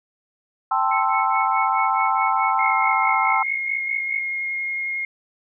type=chord; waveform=sine; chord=A minor seventh; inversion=third; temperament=equal; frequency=784 / 880 / 1046.5 / 1318.5 Hz; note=G5 / A5 / C6 / E6; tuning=0 / 0 / 0 / 0 cents; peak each=-23 dBFS; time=0.71-3.43 s; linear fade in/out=5 ms
type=tone with tremolo; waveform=sine; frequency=2200 Hz; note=C#7; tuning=14 cents flat; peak=-23 dBFS; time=0.91-4.2 s; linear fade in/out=5 ms; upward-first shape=sine; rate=4.7 Hz; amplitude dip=100%
type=tone with vibrato; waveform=sine; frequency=2144 Hz; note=C7; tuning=42 cents sharp; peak=-23 dBFS; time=2.59-5.05 s; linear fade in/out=2 ms; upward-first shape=triangle; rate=11 Hz; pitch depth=8 cents each way
effects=none